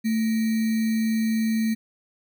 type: tone with sample-and-hold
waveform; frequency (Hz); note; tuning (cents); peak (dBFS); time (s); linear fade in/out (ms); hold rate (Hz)
sine; 222.1; A3; +16; -20; 0.04-1.75; 20; 2100
effects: none